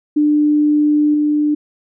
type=tone with level steps; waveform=sine; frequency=298.1 Hz; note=D4; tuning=26 cents sharp; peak=-10 / -12 dBFS; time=0.16-1.55 s; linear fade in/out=10 ms; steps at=1.14 s; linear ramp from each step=2 ms; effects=none